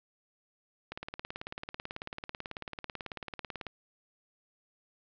click train, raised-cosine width 0.3 ms, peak -22 dBFS, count 51, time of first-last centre 0.92-3.667 s, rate 18.2 Hz, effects low-pass 5000 Hz 12 dB/octave

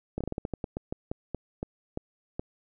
slowing click train, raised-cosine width 2 ms, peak -18 dBFS, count 16, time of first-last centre 0.18-2.395 s, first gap 26 ms, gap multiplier 1.22, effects none

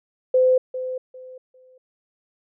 sine tone with echo, 512 Hz, C5, 38 cents flat, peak -13 dBFS, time 0.34-0.58 s, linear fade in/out 5 ms, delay 400 ms, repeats 3, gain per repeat -12 dB, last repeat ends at 1.78 s, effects none

